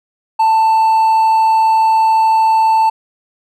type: tone with hard clipping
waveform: triangle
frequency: 887 Hz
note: A5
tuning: 14 cents sharp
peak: -9 dBFS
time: 0.39-2.9 s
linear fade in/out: 10 ms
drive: 5 dB
effects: none